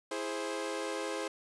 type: chord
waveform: sawtooth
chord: E augmented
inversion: none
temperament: equal with one note detuned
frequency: 329.6 / 415.3 / 525.7 Hz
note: E4 / G#4 / B#4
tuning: 0 / 0 / +8 cents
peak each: -36 / -35 / -34 dBFS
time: 0.11-1.28 s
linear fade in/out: 5 ms
effects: resampled to 24000 Hz + 10-bit